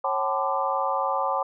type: tone cluster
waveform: sine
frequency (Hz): 546 / 767 / 870 / 1015 / 1181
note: C#5 / G5 / A5 / B5 / D6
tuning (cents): -26 / -38 / -20 / +47 / +9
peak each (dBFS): -29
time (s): 0.04-1.43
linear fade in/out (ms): 5
effects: none